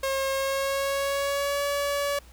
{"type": "tone with pitch glide", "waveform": "sawtooth", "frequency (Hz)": [539, 569.4], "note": ["C#5", "C#5"], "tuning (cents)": [-49, 46], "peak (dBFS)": -21, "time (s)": [0.03, 2.19], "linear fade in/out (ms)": 5, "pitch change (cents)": 95, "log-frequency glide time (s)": [0.33, 1.63], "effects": ["added 60 Hz sine -49 dBFS peak until 2.32 s", "pink hiss -55 dBFS RMS until 2.32 s"]}